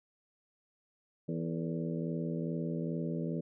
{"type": "harmonic tone with a mistuned harmonic", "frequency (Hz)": 82.41, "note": "E2", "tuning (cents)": 0, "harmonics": [2, 3, 4, 5, 6, 7], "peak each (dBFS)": [-35, -39, -41, -43, -45, -46], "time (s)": [1.28, 3.41], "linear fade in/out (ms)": 10, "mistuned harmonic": 5, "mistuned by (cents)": 73, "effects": []}